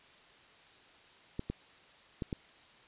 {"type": "clicks", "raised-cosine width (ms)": 3, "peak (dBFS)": -22, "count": 4, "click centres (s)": [1.394, 1.5, 2.222, 2.328], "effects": ["white hiss -59 dBFS RMS until 2.87 s", "resampled to 8000 Hz"]}